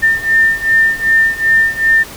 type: beating tone pair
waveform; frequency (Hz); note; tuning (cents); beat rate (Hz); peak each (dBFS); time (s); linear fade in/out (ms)
sine; 1800 / 1802.6; A6 / A6; +39 / +41; 2.6; -13 / -11; 0.02-2.04; 20
effects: pink hiss -31 dBFS RMS until 2.16 s